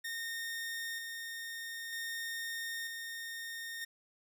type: tone with tremolo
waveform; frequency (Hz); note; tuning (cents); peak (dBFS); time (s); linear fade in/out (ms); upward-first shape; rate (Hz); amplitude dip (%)
sawtooth; 1837; A#6; -26; -34; 0.04-3.85; 10; square; 0.53; 30
effects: none